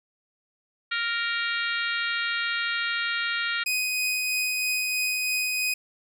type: harmonic tone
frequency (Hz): 466.2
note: A#4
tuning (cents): 0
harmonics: 3 / 4 / 5 / 6 / 7 / 8 / 9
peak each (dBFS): -29 / -31 / -33 / -35 / -36 / -37 / -38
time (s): 0.91-3.64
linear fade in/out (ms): 10
type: tone with tremolo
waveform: sawtooth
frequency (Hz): 2501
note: D#7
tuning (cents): +8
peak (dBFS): -20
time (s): 3.66-5.74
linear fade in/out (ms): 5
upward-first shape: triangle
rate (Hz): 3.1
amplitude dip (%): 25
effects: none